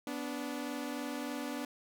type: tone pair together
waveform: sawtooth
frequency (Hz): 247.4 / 290.7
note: B3 / D4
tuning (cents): +3 / -18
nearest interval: minor third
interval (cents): 279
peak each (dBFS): -36 / -35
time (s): 0.07-1.65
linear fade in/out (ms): 2
effects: none